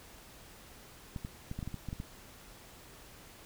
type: clicks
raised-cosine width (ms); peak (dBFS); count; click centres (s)
5; -26; 10; 1.162 / 1.249 / 1.514 / 1.59 / 1.628 / 1.676 / 1.743 / 1.887 / 1.929 / 2.001
effects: pink hiss -54 dBFS RMS until 3.45 s